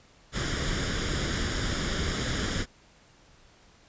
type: noise with comb filter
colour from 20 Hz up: pink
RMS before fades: -29 dBFS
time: 0.32-2.66 s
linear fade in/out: 50 ms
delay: 0.58 ms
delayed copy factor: +0.6
effects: pink hiss -58 dBFS RMS until 3.88 s + resampled to 16000 Hz